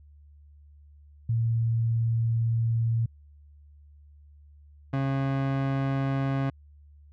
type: tone pair in turn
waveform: sine / 30% pulse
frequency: 114.7 / 135.97 Hz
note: A#2 / C#3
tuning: -28 / -33 cents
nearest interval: minor third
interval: 295 cents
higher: second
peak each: -22 dBFS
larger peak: neither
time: 1.29-3.06 / 4.93-6.5 s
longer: first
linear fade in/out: 5 ms
effects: added 73 Hz sine -50 dBFS peak until 7.12 s + low-pass 2000 Hz 12 dB/octave